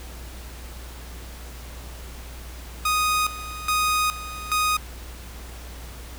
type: tone with tremolo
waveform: sawtooth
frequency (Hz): 1244.5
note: D#6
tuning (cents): 0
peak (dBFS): -16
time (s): 2.85-4.77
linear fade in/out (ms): 5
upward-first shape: square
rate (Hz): 1.2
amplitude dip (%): 80
effects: added 60 Hz sine -37 dBFS peak until 6.18 s + pink hiss -43 dBFS RMS until 6.18 s

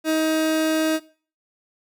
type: tone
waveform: 30% pulse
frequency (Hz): 315.7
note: D#4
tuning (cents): +25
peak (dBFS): -16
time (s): 0.04-1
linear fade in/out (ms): 50
effects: noise-tail reverb RT60 0.4 s tail -18 dB re dry

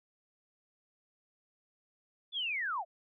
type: linear sweep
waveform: sine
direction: down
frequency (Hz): 3520 to 605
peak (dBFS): -32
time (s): 2.32-2.85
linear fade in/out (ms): 50
effects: none

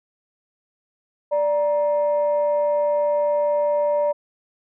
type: tone pair together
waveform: sine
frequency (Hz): 587.3 / 943.1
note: D5 / A#5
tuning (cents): 0 / +20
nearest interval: minor sixth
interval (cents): 820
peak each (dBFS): -17 / -26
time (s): 1.31-4.13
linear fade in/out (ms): 20
effects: tanh soft clip ceiling -11 dBFS

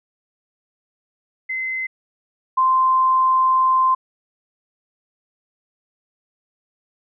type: tone pair in turn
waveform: sine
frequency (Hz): 2056 / 1041.1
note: C7 / C6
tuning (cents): -31 / -9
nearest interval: octave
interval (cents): 1178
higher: first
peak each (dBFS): -22 / -13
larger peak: second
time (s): 1.49-1.87 / 2.57-3.95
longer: second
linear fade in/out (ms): 10
effects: none

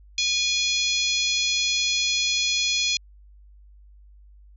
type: harmonic tone with a mistuned harmonic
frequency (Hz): 841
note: G#5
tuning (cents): +22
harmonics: 3 / 4 / 5 / 6 / 7 / 8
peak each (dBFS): -27 / -26 / -26 / -31 / -31 / -32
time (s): 0.18-2.97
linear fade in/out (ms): 2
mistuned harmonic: 3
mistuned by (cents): -48
effects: added 50 Hz sine -47 dBFS peak until 4.56 s

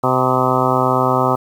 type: harmonic tone with a mistuned harmonic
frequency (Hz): 128.7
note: C3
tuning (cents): -28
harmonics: 1 / 2 / 3 / 4 / 5 / 6 / 7 / 8 / 9 / 10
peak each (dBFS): -22 / -22 / -22 / -22 / -22 / -22 / -22 / -22 / -22 / -22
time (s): 0.03-1.36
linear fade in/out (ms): 10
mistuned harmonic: 10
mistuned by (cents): -28
effects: 7-bit

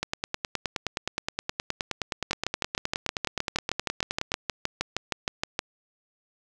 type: two click trains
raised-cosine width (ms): 0.2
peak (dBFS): -9 / -10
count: 22 / 42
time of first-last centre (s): 2.31-5.591 / 0.03-4.319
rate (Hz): 6.4 / 9.56
effects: none

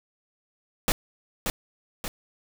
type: noise with echo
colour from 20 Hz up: pink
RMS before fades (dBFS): -22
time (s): 0.88-0.92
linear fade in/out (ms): 0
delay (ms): 580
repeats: 2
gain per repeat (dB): -5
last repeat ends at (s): 2.08
effects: none

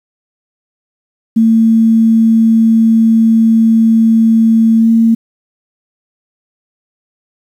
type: tone with pitch glide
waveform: sine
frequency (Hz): 225 to 227.2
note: A3 to A#3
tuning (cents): +39 to -44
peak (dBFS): -5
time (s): 1.36-5.15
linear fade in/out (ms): 10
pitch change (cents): +17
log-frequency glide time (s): 4.78-4.9
effects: 7-bit

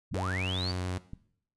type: linear sweep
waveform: sine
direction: up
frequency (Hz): 38.2 to 4699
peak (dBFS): -33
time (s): 0.11-0.72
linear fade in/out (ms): 10
type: tone with pitch glide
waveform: sawtooth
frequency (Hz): 92.8 to 91.1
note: F#2 to F#2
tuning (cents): +6 to -26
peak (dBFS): -27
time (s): 0.14-0.98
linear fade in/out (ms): 0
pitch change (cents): -32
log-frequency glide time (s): 0.52-0.64
type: click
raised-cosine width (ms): 5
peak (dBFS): -28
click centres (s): 1.134
effects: noise-tail reverb RT60 0.6 s tail -17 dB re dry + resampled to 24000 Hz

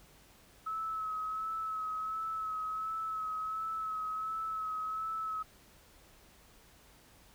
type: tone with vibrato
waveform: sine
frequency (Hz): 1292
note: E6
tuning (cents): -35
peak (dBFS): -34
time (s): 0.66-5.43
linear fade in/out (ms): 10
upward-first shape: sine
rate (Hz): 1.4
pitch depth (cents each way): 25
effects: added 50 Hz sine -67 dBFS peak until 7.34 s + pink hiss -61 dBFS RMS until 7.34 s

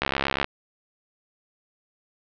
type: click train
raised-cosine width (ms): 0.3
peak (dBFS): -6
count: 30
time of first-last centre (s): 0.02-0.444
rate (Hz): 68.4
effects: low-pass 4000 Hz 12 dB/octave

